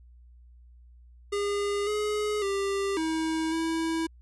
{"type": "tone with pitch steps", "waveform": "square", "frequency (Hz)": [406.4, 420.6, 395.2, 320.3, 326], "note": ["G#4", "G#4", "G4", "E4", "E4"], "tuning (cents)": [-38, 22, 14, -50, -19], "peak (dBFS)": -27, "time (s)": [1.32, 4.07], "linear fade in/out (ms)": 10, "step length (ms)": 550, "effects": ["added 60 Hz sine -50 dBFS peak until 4.21 s", "resampled to 24000 Hz"]}